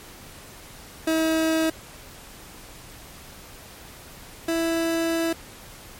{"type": "tone pair in turn", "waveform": "30% pulse", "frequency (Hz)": [320.7, 330.3], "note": ["E4", "E4"], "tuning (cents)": [-48, 4], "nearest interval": "minor second", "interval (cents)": 52, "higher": "second", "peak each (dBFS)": [-17, -19], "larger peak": "first", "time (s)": [[1.07, 1.7], [4.48, 5.33]], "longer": "second", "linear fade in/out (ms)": 5, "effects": ["pink hiss -44 dBFS RMS until 5.99 s", "MP3 64 kbps"]}